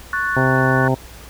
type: chord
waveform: sine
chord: F# minor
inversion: second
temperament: equal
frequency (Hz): 1108.7 / 1480 / 1760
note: C#6 / F#6 / A6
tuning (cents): 0 / 0 / 0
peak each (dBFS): -24 / -20 / -25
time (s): 0.13-0.88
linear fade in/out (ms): 2
type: harmonic tone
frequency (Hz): 130.81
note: C3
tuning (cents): 0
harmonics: 1 / 2 / 3 / 4 / 5 / 6 / 7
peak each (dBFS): -18 / -21 / -23 / -24 / -25 / -26 / -26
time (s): 0.36-0.95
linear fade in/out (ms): 10
effects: added 60 Hz sine -41 dBFS peak until 1.29 s + pink hiss -41 dBFS RMS until 1.29 s

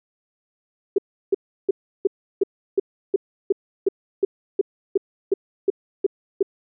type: tone bursts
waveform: sine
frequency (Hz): 392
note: G4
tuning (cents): 0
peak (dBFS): -13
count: 16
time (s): 0.96-6.428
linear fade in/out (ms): 5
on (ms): 23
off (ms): 340
effects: none

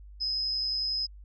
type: tone with amplitude modulation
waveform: sine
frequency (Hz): 5080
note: D#8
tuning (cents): +35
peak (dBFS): -25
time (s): 0.2-1.07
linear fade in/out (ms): 20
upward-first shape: sine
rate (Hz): 131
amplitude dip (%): 50
effects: added 50 Hz sine -45 dBFS peak until 1.24 s

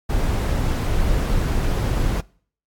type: noise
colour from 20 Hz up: brown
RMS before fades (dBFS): -20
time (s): 0.09-2.21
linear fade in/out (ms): 10
effects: noise-tail reverb RT60 0.5 s tail -23 dB re dry + AAC 64 kbps

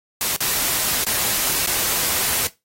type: noise with dropouts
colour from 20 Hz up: white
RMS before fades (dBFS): -21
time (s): 0.21-2.47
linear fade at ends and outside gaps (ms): 0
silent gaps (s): 0.363-0.405 / 1.039-1.067 / 1.663-1.672
effects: noise-tail reverb RT60 0.2 s tail -17 dB re dry + AAC 48 kbps

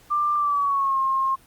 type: tone with pitch glide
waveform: sine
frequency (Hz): 1186 to 1068.9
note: D6 to C6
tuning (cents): +17 to +37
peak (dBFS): -19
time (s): 0.1-1.36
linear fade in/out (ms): 20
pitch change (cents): -180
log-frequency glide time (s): 0.36-0.99
effects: pink hiss -54 dBFS RMS until 1.46 s + Opus 48 kbps

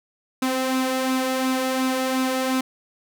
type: tone with flanger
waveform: sawtooth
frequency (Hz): 260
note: C4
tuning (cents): -11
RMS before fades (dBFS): -23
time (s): 0.42-2.61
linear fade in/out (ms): 5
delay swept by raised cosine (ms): 0.77 to 2.37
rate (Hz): 2.8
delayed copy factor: +0.5
effects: none

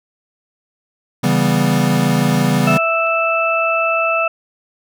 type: chord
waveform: square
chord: C# half-diminished seventh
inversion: none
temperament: equal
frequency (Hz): 138.59 / 164.81 / 196 / 246.9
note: C#3 / E3 / G3 / B3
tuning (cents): 0 / 0 / 0 / 0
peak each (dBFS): -19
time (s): 1.23-2.78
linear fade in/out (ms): 10
type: harmonic tone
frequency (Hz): 659.3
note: E5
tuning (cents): 0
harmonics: 1 / 2 / 4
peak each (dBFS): -18 / -18 / -18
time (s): 2.67-4.28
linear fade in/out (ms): 5
type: clicks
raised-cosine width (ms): 0.3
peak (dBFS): -27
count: 2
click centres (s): 2.691 / 3.068
effects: none

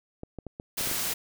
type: clicks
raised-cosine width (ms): 2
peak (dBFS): -24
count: 7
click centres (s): 0.234 / 0.387 / 0.467 / 0.599 / 0.81 / 0.873 / 0.914
type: noise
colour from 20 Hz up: white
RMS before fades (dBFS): -30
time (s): 0.77-1.14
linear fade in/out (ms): 10
effects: none

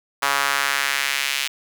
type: tone with high-pass filter sweep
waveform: sawtooth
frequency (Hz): 140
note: C#3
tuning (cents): +18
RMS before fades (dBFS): -22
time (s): 0.22-1.48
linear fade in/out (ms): 10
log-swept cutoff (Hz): 1100 to 2700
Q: 1.6
effects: none

